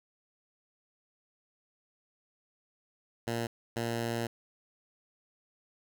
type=tone bursts at uneven times; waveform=10% pulse; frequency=116.54 Hz; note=A#2; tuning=in tune; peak=-23 dBFS; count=2; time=3.27-3.47 / 3.76-4.27 s; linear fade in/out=5 ms; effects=none